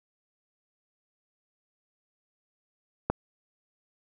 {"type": "click", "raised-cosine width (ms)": 1, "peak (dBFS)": -10, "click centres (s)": 3.1, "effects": []}